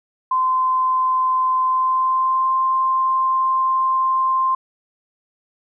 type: tone with pitch glide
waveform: sine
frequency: 1033 to 1048.6 Hz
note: C6 to C6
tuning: -22 to +3 cents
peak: -15 dBFS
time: 0.31-4.55 s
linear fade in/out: 5 ms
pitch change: +25 cents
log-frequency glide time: 1.64-2.54 s
effects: none